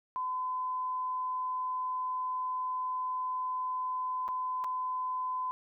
sine tone with dropouts, 1016 Hz, B5, 49 cents sharp, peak -31 dBFS, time 0.16-5.51 s, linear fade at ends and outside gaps 0 ms, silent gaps 4.28-4.287 / 4.64-4.644 s, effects none

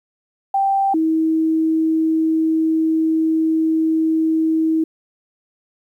sine tone pair in turn, 784 / 319.9 Hz, G5 / D#4, 0 / +48 cents, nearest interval octave + major third, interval 1552 cents, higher first, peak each -14 dBFS, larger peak neither, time 0.54-0.94 / 0.94-4.84 s, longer second, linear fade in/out 5 ms, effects 9-bit

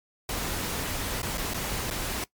pink noise with dropouts, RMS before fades -31 dBFS, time 0.29-2.24 s, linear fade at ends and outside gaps 2 ms, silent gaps 1.218-1.229 / 1.374-1.379 / 1.537-1.543 / 1.902-1.909 s, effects noise-tail reverb RT60 0.1 s tail -20 dB re dry + MP3 96 kbps

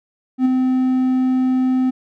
triangle tone with ADSR envelope, 257.3 Hz, C4, 29 cents flat, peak -8 dBFS, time 0.38-1.91 s, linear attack 72 ms, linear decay 14 ms, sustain -4 dB, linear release 17 ms, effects none

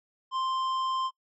triangle tone with hard clipping, 1046.5 Hz, C6, in tune, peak -29 dBFS, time 0.31-1.11 s, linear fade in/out 50 ms, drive 15 dB, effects noise-tail reverb RT60 0.1 s tail -23 dB re dry + low-pass 5000 Hz 12 dB/octave

